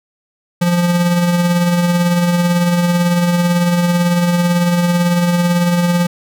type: tone with tremolo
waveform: square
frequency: 174.61 Hz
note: F3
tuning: in tune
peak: -10 dBFS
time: 0.61-6.07 s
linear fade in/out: 10 ms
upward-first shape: triangle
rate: 18 Hz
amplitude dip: 45%
effects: none

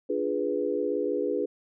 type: chord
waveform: sine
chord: D diminished seventh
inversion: none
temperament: equal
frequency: 293.7 / 349.2 / 415.3 / 493.9 Hz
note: D4 / F4 / Ab4 / Cb5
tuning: 0 / 0 / 0 / 0 cents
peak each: -32 / -33 / -29 / -30 dBFS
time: 0.09-1.46 s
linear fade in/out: 10 ms
effects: none

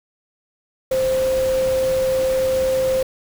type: tone in noise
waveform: sine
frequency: 523.3 Hz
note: C5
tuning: in tune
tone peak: -16 dBFS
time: 0.91-3.03 s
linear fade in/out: 5 ms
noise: pink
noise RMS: -31 dBFS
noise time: 0.91-3.03 s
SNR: +12 dB
effects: none

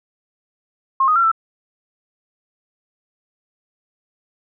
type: tone with pitch steps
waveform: sine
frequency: 1071 / 1246 / 1365 / 1328 Hz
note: C6 / D#6 / F6 / E6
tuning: +40 / +2 / -40 / +12 cents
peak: -12 dBFS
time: 1-1.316 s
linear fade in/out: 5 ms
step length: 79 ms
effects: none

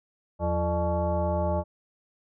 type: tone with frequency modulation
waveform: sine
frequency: 341.6 Hz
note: F4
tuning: 38 cents flat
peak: -23 dBFS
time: 0.39-1.64 s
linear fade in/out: 50 ms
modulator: 260 Hz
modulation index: 2
effects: none

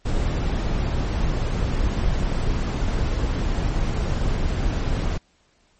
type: noise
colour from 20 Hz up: brown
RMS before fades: -22 dBFS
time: 0.05-5.18 s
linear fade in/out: 10 ms
effects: pink hiss -62 dBFS RMS until 5.79 s + MP3 32 kbps

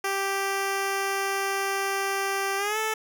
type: tone with pitch glide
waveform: 10% pulse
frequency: 392 to 437.5 Hz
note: G4 to A4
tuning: 0 to -10 cents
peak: -17 dBFS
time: 0.04-2.94 s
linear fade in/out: 5 ms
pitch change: +190 cents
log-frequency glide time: 2.57-2.78 s
effects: none

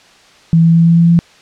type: tone with pitch steps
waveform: sine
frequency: 164.9 / 165.86 / 166.82 / 167.78 / 168.75 / 169.73 Hz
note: E3 / E3 / E3 / E3 / E3 / F3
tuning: +1 / +11 / +21 / +31 / +41 / -49 cents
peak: -5 dBFS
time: 0.53-1.19 s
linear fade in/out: 0 ms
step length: 110 ms
effects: white hiss -44 dBFS RMS until 1.41 s + low-pass 5000 Hz 12 dB/octave

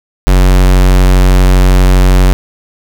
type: tone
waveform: square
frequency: 46.25 Hz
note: F#1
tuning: in tune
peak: -4 dBFS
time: 0.27-2.33 s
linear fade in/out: 0 ms
effects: none

